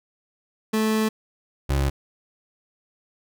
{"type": "tone pair in turn", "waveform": "30% pulse", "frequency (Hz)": [218.1, 68.7], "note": ["A3", "C#2"], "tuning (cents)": [-15, -15], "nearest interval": "octave + minor sixth", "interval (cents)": 2000, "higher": "first", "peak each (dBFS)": -17, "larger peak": "neither", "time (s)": [[0.73, 1.09], [1.69, 1.9]], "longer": "first", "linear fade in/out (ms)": 10, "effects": []}